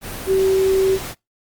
sine tone in noise, 382.7 Hz, G4, 42 cents flat, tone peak -13 dBFS, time 0.26-0.99 s, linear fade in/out 50 ms, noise pink, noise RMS -30 dBFS, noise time 0.01-1.15 s, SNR +14 dB, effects noise-tail reverb RT60 0.2 s tail -24 dB re dry + Opus 32 kbps

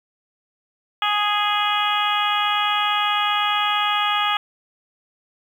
harmonic tone, 415.3 Hz, G#4, in tune, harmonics 2 / 3 / 4 / 5 / 6 / 7 / 8, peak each -24 / -22 / -29 / -30 / -29 / -27 / -26 dBFS, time 1.02-4.37 s, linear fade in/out 2 ms, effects 8-bit

